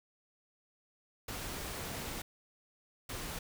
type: noise bursts at uneven times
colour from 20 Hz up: pink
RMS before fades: -41 dBFS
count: 2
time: 1.28-2.22 / 3.09-3.39 s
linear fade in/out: 5 ms
effects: none